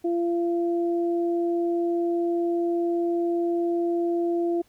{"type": "tone pair together", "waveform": "sine", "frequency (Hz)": [342.5, 685], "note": ["F4", "F5"], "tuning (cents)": [-34, -34], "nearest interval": "octave", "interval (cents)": 1200, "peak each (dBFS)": [-22, -32], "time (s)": [0.04, 4.62], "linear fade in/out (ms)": 10, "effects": ["pink hiss -63 dBFS RMS until 4.68 s"]}